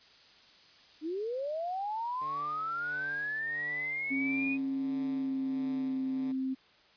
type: noise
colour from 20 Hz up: violet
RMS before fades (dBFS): -47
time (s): 0.01-3.4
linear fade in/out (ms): 5
type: linear sweep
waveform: sine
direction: up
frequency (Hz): 294.1 to 2500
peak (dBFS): -32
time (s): 1.01-4.58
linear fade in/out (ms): 50
type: tone with tremolo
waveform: 10% pulse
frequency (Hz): 146.83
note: D3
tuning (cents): 0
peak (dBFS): -39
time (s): 2.21-6.32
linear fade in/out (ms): 5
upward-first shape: sine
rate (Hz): 1.5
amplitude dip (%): 55
type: tone with pitch glide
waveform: sine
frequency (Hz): 270 to 262.8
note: C#4 to C4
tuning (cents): -45 to +8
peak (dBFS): -30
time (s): 4.1-6.55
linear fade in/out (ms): 20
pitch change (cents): -47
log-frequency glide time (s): 4.8-5.89
effects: white hiss -62 dBFS RMS until 6.96 s + resampled to 11025 Hz